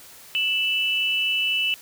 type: tone pair together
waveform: sine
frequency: 2642 / 2966 Hz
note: E7 / F#7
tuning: +3 / +4 cents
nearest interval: major second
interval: 201 cents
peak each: -23 dBFS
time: 0.35-1.74 s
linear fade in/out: 0 ms
effects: white hiss -46 dBFS RMS until 1.81 s